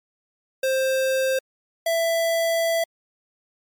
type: tone pair in turn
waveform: square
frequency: 527 / 664 Hz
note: C5 / E5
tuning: +12 / +12 cents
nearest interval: major third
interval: 400 cents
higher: second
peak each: -20 dBFS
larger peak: neither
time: 0.63-1.39 / 1.86-2.84 s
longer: second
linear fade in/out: 5 ms
effects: MP3 96 kbps